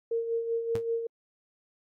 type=tone with tremolo; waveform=sine; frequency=460.5 Hz; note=A#4; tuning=21 cents flat; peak=-25 dBFS; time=0.11-1.07 s; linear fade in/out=5 ms; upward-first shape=sine; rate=5.2 Hz; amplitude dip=55%
type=tone with exponential decay; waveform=sawtooth; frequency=110 Hz; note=A2; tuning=in tune; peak=-27 dBFS; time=0.75-0.84 s; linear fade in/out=0 ms; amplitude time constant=18 ms
effects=AAC 64 kbps